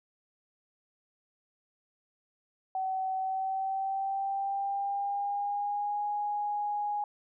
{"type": "tone with pitch glide", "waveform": "sine", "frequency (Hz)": [759, 827.7], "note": ["F#5", "G#5"], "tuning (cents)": [44, -6], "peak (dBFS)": -29, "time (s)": [2.75, 7.04], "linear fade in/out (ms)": 2, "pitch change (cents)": 150, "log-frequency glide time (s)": [3.17, 6.05], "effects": []}